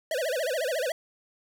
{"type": "tone with vibrato", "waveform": "square", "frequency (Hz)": 570, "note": "C#5", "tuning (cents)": 48, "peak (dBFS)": -27, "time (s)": [0.11, 0.92], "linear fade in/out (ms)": 2, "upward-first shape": "sine", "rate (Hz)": 14, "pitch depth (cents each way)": 260, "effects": []}